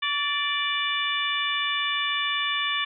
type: harmonic tone with a mistuned harmonic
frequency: 587.3 Hz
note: D5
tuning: in tune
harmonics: 2 / 3 / 4 / 5 / 6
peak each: -30 / -30 / -30 / -30 / -30 dBFS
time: 0.02-2.85 s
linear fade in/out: 10 ms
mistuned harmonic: 2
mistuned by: -47 cents
effects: none